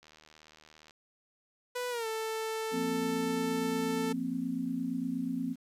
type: click train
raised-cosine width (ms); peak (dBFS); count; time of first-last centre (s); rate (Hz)
0.2; -38; 69; 0.03-0.909; 77.4
type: tone with pitch glide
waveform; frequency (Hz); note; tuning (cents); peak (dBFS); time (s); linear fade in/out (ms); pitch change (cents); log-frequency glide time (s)
sawtooth; 493.9 to 442.6; B4 to A4; 0 to +10; -29; 1.75-4.13; 10; -190; 1.9-2.07
type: chord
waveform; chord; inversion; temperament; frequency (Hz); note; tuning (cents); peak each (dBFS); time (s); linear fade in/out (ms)
sine; F suspended fourth; none; equal; 174.61 / 233.1 / 261.6; F3 / Bb3 / C4; 0 / 0 / 0; -39 / -36 / -33; 2.71-5.56; 50
effects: resampled to 32000 Hz + 10-bit